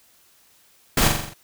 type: noise with echo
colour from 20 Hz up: pink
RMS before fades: -18 dBFS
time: 0.97-1.08 s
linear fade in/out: 5 ms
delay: 43 ms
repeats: 6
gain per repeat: -4 dB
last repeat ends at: 1.338 s
effects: white hiss -57 dBFS RMS until 1.43 s